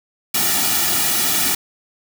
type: noise with comb filter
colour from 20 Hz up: white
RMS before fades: -18 dBFS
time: 0.34-1.55 s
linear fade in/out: 5 ms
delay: 1.9 ms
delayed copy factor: -0.85
effects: none